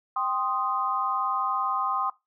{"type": "chord", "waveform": "sine", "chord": "C minor", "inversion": "second", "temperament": "equal", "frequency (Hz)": [784, 1046.5, 1244.5], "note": ["G5", "C6", "Eb6"], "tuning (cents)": [0, 0, 0], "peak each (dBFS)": [-31, -28, -28], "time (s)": [0.16, 2.1], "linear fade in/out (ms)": 5, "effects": ["noise-tail reverb RT60 0.2 s tail -19 dB re dry"]}